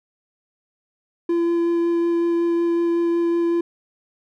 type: tone with vibrato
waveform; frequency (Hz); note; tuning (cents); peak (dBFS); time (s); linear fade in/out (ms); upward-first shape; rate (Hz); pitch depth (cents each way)
triangle; 340; F4; -46; -15; 1.29-3.61; 5; sine; 5.4; 8
effects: none